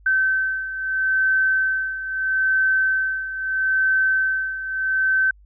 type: beating tone pair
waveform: sine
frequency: 1539 / 1539.77 Hz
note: G6 / G6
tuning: -32 / -31 cents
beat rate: 0.77 Hz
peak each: -24 / -19 dBFS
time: 0.06-5.31 s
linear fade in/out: 5 ms
effects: added 50 Hz sine -47 dBFS peak until 5.45 s